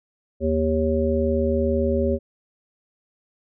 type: harmonic tone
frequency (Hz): 78.9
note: D#2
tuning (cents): +25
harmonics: 1 / 3 / 5 / 7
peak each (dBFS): -24 / -24 / -24 / -24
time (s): 0.4-2.19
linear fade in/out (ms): 50
effects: none